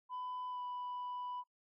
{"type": "tone with pitch glide", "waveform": "sine", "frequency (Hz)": [1001, 989.5], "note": ["B5", "B5"], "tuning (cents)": [23, 3], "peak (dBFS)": -38, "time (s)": [0.09, 1.44], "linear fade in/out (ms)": 50, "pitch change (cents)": -20, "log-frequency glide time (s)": [0.49, 0.6], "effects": ["noise-tail reverb RT60 0.1 s tail -23 dB re dry", "tanh soft clip ceiling -38 dBFS"]}